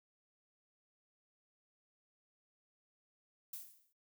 violet noise with exponential decay, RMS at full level -43 dBFS, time 3.53-3.93 s, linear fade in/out 5 ms, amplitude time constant 86 ms, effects noise-tail reverb RT60 0.1 s tail -18 dB re dry

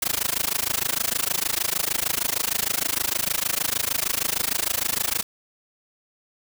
white noise with amplitude modulation, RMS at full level -21 dBFS, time 0.02-5.23 s, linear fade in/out 5 ms, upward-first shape sine, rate 26.5 Hz, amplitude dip 100%, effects none

